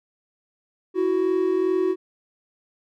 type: tone pair together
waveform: triangle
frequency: 329.6 / 372.1 Hz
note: E4 / F#4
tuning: 0 / +10 cents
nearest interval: major second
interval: 210 cents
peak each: -23 / -18 dBFS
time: 0.94-1.96 s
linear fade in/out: 50 ms
effects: none